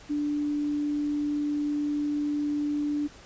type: tone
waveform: sine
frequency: 293.7 Hz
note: D4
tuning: in tune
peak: -25 dBFS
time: 0.09-3.08 s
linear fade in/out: 20 ms
effects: pink hiss -50 dBFS RMS until 3.25 s + resampled to 16000 Hz